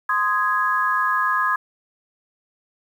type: chord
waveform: sine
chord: Ab major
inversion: first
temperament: just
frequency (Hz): 1038.3 / 1245.9 / 1661.2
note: C6 / Eb6 / Ab6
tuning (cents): -14 / +2 / 0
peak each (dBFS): -22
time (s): 0.09-1.56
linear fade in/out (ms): 5
effects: 8-bit